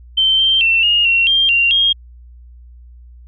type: tone with pitch steps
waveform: sine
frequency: 3107 / 3140 / 2694 / 2851 / 2732 / 3192 / 2766 / 3243 Hz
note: G7 / G7 / E7 / F7 / F7 / G7 / F7 / G#7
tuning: -16 / +2 / +37 / +35 / -39 / +31 / -17 / -42 cents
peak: -10 dBFS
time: 0.17-1.93 s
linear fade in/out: 10 ms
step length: 220 ms
effects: added 60 Hz sine -37 dBFS peak until 3.27 s